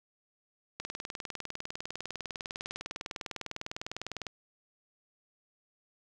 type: click train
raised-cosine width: 0.2 ms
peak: -20 dBFS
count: 70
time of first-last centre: 0.8-4.267 s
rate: 19.9 Hz
effects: none